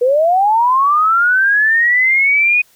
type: linear sweep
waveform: sine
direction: up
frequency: 474.2 to 2489 Hz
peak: -9 dBFS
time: 0.01-2.62 s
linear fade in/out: 10 ms
effects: white hiss -52 dBFS RMS until 2.75 s